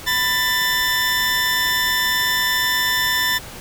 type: tone pair together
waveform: 20% pulse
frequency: 995 / 1772.9 Hz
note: B5 / A6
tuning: +13 / +13 cents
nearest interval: minor seventh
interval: 1000 cents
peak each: -19 / -13 dBFS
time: 0.06-3.39 s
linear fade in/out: 20 ms
effects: pink hiss -36 dBFS RMS until 3.6 s